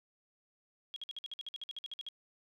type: tone bursts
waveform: sine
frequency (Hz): 3283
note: G#7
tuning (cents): -21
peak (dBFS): -39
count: 16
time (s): 0.94-2.087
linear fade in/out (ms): 0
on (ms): 22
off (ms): 53
effects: none